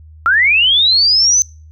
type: linear sweep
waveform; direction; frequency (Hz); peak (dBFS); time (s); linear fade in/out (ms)
sine; up; 1318.5 to 6220; -8; 0.26-1.42; 0
effects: noise-tail reverb RT60 0.4 s tail -26 dB re dry + added 78 Hz sine -36 dBFS peak until 1.71 s